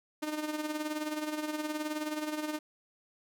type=tone with tremolo; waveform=sawtooth; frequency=304.6 Hz; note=D#4; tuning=37 cents flat; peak=-27 dBFS; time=0.22-2.59 s; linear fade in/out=10 ms; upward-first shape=sine; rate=19 Hz; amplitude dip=60%; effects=none